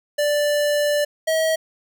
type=tone pair in turn; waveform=square; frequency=587.3 / 640.2 Hz; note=D5 / D#5; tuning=0 / +49 cents; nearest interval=minor second; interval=149 cents; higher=second; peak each=-18 / -18 dBFS; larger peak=neither; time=0.18-1.05 / 1.27-1.56 s; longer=first; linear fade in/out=10 ms; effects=none